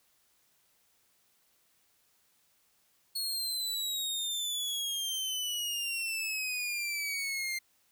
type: exponential sweep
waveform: sawtooth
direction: down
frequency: 4350 to 2093 Hz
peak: -29 dBFS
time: 3.15-7.59 s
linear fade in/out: 10 ms
effects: white hiss -70 dBFS RMS until 7.91 s